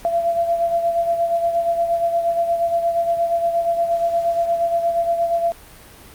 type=beating tone pair; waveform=sine; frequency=678 / 686.5 Hz; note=E5 / F5; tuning=+49 / -30 cents; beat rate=8.5 Hz; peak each=-17 / -25 dBFS; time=0.05-5.52 s; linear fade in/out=0 ms; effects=pink hiss -43 dBFS RMS until 6.14 s + Opus 48 kbps